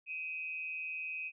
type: tone with amplitude modulation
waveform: sine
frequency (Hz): 2520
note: D#7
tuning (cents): +21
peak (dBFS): -34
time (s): 0.06-1.32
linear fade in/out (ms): 50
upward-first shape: sine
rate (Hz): 160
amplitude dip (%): 70
effects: none